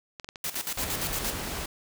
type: clicks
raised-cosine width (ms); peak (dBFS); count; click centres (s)
0.2; -22; 12; 0.198 / 0.245 / 0.289 / 0.358 / 0.483 / 0.544 / 0.598 / 0.723 / 0.779 / 0.835 / 0.889 / 0.951
type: noise with tremolo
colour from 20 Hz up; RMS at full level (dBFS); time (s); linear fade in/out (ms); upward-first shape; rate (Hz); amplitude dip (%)
white; -31; 0.44-1.32; 2; square; 8.7; 75
type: noise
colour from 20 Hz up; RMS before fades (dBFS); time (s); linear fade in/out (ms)
pink; -34; 0.77-1.66; 5
effects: none

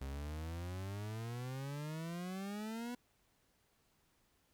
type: exponential sweep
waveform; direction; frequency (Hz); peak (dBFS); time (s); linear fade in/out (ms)
40% pulse; up; 66.2 to 246.9; -40; 0.01-2.95; 5
effects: pink hiss -75 dBFS RMS until 4.53 s

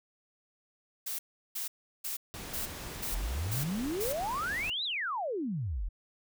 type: noise bursts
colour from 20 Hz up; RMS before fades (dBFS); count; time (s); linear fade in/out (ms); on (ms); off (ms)
blue; -36; 7; 1.06-4.13; 10; 130; 360
type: noise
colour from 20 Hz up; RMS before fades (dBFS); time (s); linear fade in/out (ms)
pink; -42; 2.34-4.7; 0
type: exponential two-way sweep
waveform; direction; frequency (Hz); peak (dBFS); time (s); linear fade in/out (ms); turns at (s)
sine; up then down; 36.71 to 4065 to 36.71; -31; 3.12-5.89; 10; 4.84
effects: none

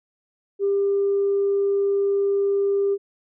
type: tone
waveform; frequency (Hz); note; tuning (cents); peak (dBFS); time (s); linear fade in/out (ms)
sine; 398.4; G4; +28; -17; 0.59-2.98; 50
effects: tanh soft clip ceiling -13 dBFS

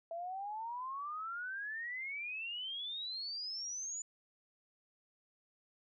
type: exponential sweep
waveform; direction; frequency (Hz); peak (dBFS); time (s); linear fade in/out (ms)
sine; up; 659.3 to 7030; -39; 0.11-4.02; 2
effects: none

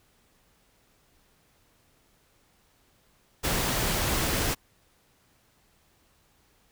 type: noise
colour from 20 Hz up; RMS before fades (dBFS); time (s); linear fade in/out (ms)
pink; -27; 3.43-4.55; 20
effects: pink hiss -65 dBFS RMS until 6.71 s

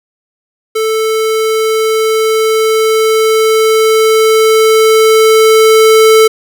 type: tone with level ramp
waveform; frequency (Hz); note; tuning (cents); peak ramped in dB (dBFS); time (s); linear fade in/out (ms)
square; 440; A4; 0; -11 to -3; 0.75-6.28; 10
effects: none

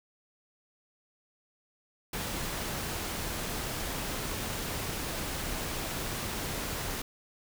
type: noise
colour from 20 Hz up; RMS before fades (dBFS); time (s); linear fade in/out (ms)
pink; -35; 2.13-7.02; 5
effects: none

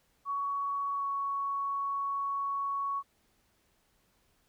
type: tone with pitch glide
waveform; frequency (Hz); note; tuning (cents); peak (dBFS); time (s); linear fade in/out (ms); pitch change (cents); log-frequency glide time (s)
sine; 1121 to 1113.9; C#6 to C#6; +19 to +8; -30; 0.25-3.03; 50; -11; 0.97-1.03
effects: pink hiss -71 dBFS RMS until 4.48 s

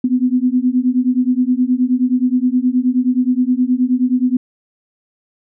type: beating tone pair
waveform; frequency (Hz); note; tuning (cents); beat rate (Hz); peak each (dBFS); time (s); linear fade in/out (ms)
sine; 246.9 / 256.4; B3 / C4; 0 / -35; 9.5; -15; 0.04-4.37; 5
effects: none

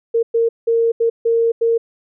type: tone bursts at uneven times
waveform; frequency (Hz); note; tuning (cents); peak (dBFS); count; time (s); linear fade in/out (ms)
sine; 460.5; A#4; -21; -12; 6; 0.14-0.23 / 0.34-0.49 / 0.67-0.92 / 1-1.1 / 1.25-1.52 / 1.61-1.78; 10
effects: none

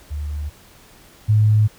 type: tone pair in turn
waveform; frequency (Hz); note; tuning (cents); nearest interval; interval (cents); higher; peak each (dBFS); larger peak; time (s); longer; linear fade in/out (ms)
sine; 74 / 107.04; D2 / A2; +14 / -47; tritone; 639; second; -23 / -11; second; 0.1-0.5 / 1.28-1.68; neither; 20
effects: pink hiss -48 dBFS RMS until 1.78 s

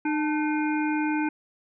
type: harmonic tone with a mistuned harmonic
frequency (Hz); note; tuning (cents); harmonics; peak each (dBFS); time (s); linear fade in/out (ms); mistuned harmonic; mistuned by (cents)
304.4; D#4; -38; 1 / 3 / 5 / 7 / 8; -24 / -31 / -34 / -40 / -36; 0.05-1.29; 5; 3; -62
effects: none

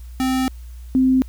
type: tone pair in turn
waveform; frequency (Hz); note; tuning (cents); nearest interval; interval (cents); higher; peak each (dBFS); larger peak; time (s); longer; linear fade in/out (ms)
square / sine; 260 / 260; C4 / C4; -11 / -11; unison; 0; neither; -18 / -12; second; 0.2-0.48 / 0.95-1.22; first; 0
effects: added 60 Hz sine -33 dBFS peak until 1.28 s + white hiss -54 dBFS RMS until 1.28 s

